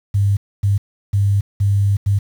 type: tone bursts at uneven times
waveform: sine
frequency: 100 Hz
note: G2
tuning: 35 cents sharp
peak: -12 dBFS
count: 5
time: 0.14-0.37 / 0.63-0.78 / 1.13-1.41 / 1.6-1.97 / 2.06-2.19 s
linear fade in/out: 10 ms
effects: 7-bit